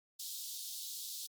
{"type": "high-pass noise", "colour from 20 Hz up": "pink", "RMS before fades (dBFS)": -44, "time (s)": [0.19, 1.27], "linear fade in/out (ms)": 10, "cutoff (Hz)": 3500, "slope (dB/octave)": 48, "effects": ["Opus 48 kbps"]}